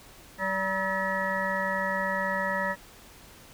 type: harmonic tone with a mistuned harmonic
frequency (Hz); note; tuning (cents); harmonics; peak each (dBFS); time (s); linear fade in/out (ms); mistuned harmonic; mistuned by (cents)
191.9; G3; -37; 1 / 3 / 5 / 7 / 9 / 10; -36 / -32 / -32 / -36 / -33 / -32; 0.38-2.76; 50; 7; -64
effects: pink hiss -51 dBFS RMS until 3.53 s